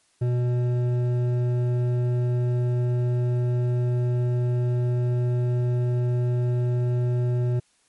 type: tone with hard clipping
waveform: sine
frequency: 122.7 Hz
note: B2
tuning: 11 cents flat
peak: -22 dBFS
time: 0.21-7.6 s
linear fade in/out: 10 ms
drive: 9 dB
effects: white hiss -64 dBFS RMS until 7.88 s + MP3 48 kbps